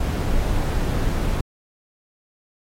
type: noise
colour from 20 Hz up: brown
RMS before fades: -21 dBFS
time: 0-1.41 s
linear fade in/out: 5 ms
effects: AAC 48 kbps